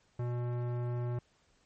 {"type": "tone with tanh clipping", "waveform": "sine", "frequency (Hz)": 121.4, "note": "B2", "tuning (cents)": -29, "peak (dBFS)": -34, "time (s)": [0.19, 1.19], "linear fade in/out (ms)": 5, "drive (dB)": 18, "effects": ["pink hiss -70 dBFS RMS until 1.65 s", "MP3 32 kbps"]}